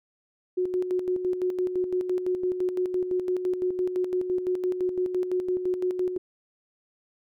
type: tone with tremolo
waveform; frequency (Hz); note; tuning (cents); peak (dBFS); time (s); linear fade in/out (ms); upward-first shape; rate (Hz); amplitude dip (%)
sine; 365; F#4; -24; -22; 0.57-6.18; 10; square; 5.9; 55
effects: none